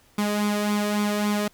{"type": "tone with flanger", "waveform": "sawtooth", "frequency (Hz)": 207.7, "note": "G#3", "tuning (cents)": 0, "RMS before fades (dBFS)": -24, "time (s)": [0.18, 1.48], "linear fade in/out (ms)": 5, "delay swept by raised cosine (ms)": [0.85, 1.72], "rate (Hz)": 3.6, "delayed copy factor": 0.6, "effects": ["pink hiss -58 dBFS RMS until 1.53 s"]}